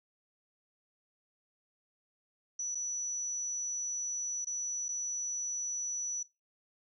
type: tone with dropouts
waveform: sine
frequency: 5920 Hz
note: F#8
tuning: in tune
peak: -33 dBFS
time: 2.59-6.23 s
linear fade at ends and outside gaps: 5 ms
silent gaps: 2.748-2.752 / 4.447-4.469 / 4.884-4.888 s
effects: noise-tail reverb RT60 0.2 s tail -17 dB re dry